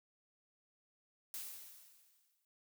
blue noise with exponential decay, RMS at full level -43 dBFS, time 1.34-2.45 s, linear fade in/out 1 ms, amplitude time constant 240 ms, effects noise-tail reverb RT60 0.4 s tail -23 dB re dry

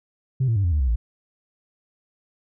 sine tone with pitch steps, 130.81 / 113.88 / 99.14 / 86.3 / 75.13 / 65.41 / 56.94 Hz, C3 / A#2 / G2 / F2 / D2 / C2 / A#1, 0 / -40 / +20 / -20 / +40 / 0 / -40 cents, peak -16 dBFS, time 0.4-0.96 s, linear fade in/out 10 ms, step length 80 ms, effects tanh soft clip ceiling -15 dBFS

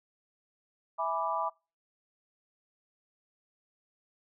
sine chord, E dominant seventh, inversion none, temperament equal with one note detuned, 657.4 / 830.6 / 987.8 / 1174.7 Hz, E5 / G#5 / B5 / D6, -5 / 0 / 0 / 0 cents, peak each -35 / -36 / -33 / -34 dBFS, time 0.98-1.5 s, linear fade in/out 20 ms, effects noise-tail reverb RT60 0.3 s tail -25 dB re dry

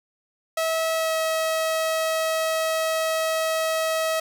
sawtooth tone with pitch glide, 647 to 641.8 Hz, E5 to E5, -32 to -46 cents, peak -18 dBFS, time 0.57-4.2 s, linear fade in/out 5 ms, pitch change -14 cents, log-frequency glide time 0.95-1.14 s, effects 9-bit

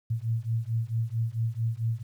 sine beating tone pair, 111.9 / 116.4 Hz, A2 / A#2, +30 / -2 cents, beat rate 4.5 Hz, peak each -29 dBFS, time 0.1-2.03 s, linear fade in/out 10 ms, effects 10-bit

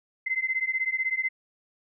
sine beating tone pair, 2055 / 2071 Hz, C7 / C7, -32 / -18 cents, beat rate 16 Hz, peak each -28 dBFS, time 0.26-1.29 s, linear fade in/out 10 ms, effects none

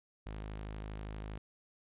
sawtooth tone, 52.5 Hz, G#1, 19 cents sharp, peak -37 dBFS, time 0.26-1.38 s, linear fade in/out 5 ms, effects resampled to 8000 Hz

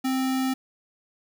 sine tone with sample-and-hold, 261.6 Hz, C4, in tune, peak -22 dBFS, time 0.04-0.54 s, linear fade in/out 10 ms, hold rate 1050 Hz, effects none

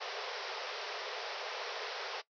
pink band-pass noise, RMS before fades -41 dBFS, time 0-2.22 s, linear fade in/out 20 ms, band 400 to 5600 Hz, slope 96 dB/octave, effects noise-tail reverb RT60 0.1 s tail -18 dB re dry

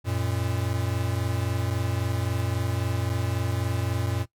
square tone pair together, 91.28 / 115 Hz, F#2 / A#2, -23 / -23 cents, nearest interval major third, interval 400 cents, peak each -28 dBFS, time 0.04-4.26 s, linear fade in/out 50 ms, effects noise-tail reverb RT60 0.1 s tail -19 dB re dry + MP3 96 kbps

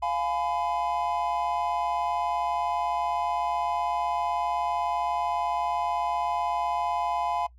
triangle chord, F diminished, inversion none, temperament just, 698.5 / 838.1 / 1005.8 Hz, F5 / Ab5 / Cb6, 0 / +16 / +31 cents, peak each -28 dBFS, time 0.02-7.47 s, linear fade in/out 10 ms, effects noise-tail reverb RT60 0.1 s tail -20 dB re dry + added 60 Hz sine -50 dBFS peak until 7.58 s

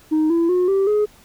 sine tone with pitch steps, 311.1 / 335.4 / 361.5 / 389.7 / 420.1 Hz, D#4 / E4 / F#4 / G4 / G#4, 0 / +30 / -40 / -10 / +20 cents, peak -12 dBFS, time 0.11-1.06 s, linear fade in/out 20 ms, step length 190 ms, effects tanh soft clip ceiling -13 dBFS + pink hiss -50 dBFS RMS until 1.24 s

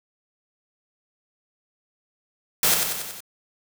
white noise with echo, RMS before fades -19 dBFS, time 2.63-2.74 s, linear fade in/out 2 ms, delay 93 ms, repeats 5, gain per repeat -4 dB, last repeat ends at 3.205 s, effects none

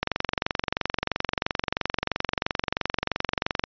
click train, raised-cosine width 0.3 ms, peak -7 dBFS, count 84, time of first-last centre 0.03-3.639 s, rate 23 Hz, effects resampled to 11025 Hz

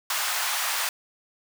pink high-pass noise, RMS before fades -27 dBFS, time 0.1-0.89 s, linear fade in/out 2 ms, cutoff 850 Hz, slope 24 dB/octave, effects none

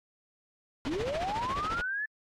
pink noise with tremolo, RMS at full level -34 dBFS, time 0.85-1.81 s, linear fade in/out 0 ms, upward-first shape triangle, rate 14 Hz, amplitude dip 80%
sine linear sweep, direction up, 251.6 to 1760 Hz, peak -30 dBFS, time 0.86-2.06 s, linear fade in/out 10 ms
effects low-pass 4000 Hz 12 dB/octave + AAC 48 kbps

